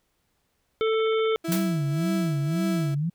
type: harmonic tone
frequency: 442.2 Hz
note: A4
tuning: 9 cents sharp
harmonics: 1 / 3 / 5 / 7 / 8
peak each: -21 / -31 / -35 / -38 / -39 dBFS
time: 0.81-1.36 s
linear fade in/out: 0 ms
type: tone with tremolo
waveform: 35% pulse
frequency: 329.6 Hz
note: E4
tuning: in tune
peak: -25 dBFS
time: 1.44-2.95 s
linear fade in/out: 10 ms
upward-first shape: sine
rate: 1.8 Hz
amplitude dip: 65%
type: tone with vibrato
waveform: sine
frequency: 164.81 Hz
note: E3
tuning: in tune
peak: -23 dBFS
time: 1.48-3.1 s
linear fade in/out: 10 ms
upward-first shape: sine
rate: 1.9 Hz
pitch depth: 270 cents each way
type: noise with exponential decay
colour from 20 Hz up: white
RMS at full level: -27 dBFS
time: 1.52-1.75 s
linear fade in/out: 0 ms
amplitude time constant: 50 ms
effects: pink hiss -72 dBFS RMS until 3.14 s